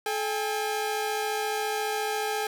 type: tone pair together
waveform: sawtooth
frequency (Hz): 430.2 / 806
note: A4 / G5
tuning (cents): -39 / +48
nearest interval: major seventh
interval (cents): 1087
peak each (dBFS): -26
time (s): 0.06-2.47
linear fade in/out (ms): 2
effects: none